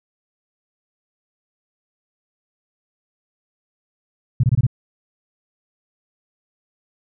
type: tone bursts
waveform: sine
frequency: 123.47 Hz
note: B2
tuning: in tune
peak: -11 dBFS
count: 5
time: 4.4-4.667 s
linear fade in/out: 5 ms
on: 35 ms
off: 23 ms
effects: none